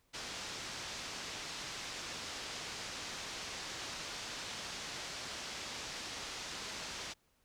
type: low-pass noise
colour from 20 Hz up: white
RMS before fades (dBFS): -44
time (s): 0.13-7.14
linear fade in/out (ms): 20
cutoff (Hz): 6200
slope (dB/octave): 24
effects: pink hiss -74 dBFS RMS until 7.44 s